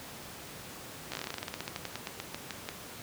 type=slowing click train; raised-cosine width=0.2 ms; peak=-18 dBFS; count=24; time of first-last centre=1.12-2.689 s; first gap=15 ms; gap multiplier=1.12; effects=pink hiss -45 dBFS RMS until 3.02 s + high-pass 100 Hz 12 dB/octave